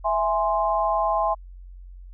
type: chord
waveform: sine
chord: E augmented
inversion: none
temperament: equal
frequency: 659.3 / 830.6 / 1046.5 Hz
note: E5 / G#5 / B#5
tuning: 0 / 0 / 0 cents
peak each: -24 dBFS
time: 0.04-1.35 s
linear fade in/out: 20 ms
effects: added 45 Hz sine -39 dBFS peak until 2.13 s